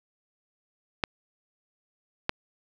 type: clicks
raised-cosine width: 0.3 ms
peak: -8 dBFS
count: 2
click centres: 1.038 / 2.294 s
effects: none